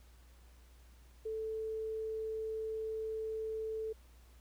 sine tone, 440 Hz, A4, in tune, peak -36 dBFS, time 1.25-3.93 s, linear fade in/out 10 ms, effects added 60 Hz sine -57 dBFS peak until 4.4 s + pink hiss -67 dBFS RMS until 4.4 s

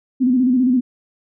sine tone with vibrato, 252.9 Hz, B3, 41 cents sharp, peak -12 dBFS, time 0.2-0.81 s, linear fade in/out 20 ms, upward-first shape square, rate 15 Hz, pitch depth 63 cents each way, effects none

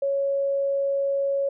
sine tone, 554.4 Hz, C#5, in tune, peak -21 dBFS, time 0.02-1.49 s, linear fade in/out 5 ms, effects none

